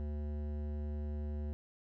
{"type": "tone with hard clipping", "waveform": "sine", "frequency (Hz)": 74.1, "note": "D2", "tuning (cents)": 16, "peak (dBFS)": -38, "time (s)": [0, 1.53], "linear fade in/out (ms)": 0, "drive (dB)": 14, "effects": []}